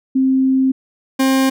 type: tone pair in turn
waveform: sine / 40% pulse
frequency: 263.7 / 265.8 Hz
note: C4 / C4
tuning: +14 / +27 cents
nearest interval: unison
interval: 13 cents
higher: second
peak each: -11 dBFS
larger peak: neither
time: 0.15-0.72 / 1.19-1.5 s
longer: first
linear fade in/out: 10 ms
effects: none